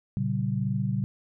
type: chord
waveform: sine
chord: G diminished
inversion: first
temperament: equal with one note detuned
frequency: 116.54 / 138.59 / 192.52 Hz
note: Bb2 / Db3 / G3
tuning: 0 / 0 / -31 cents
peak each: -29 dBFS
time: 0.17-1.04 s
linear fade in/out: 0 ms
effects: none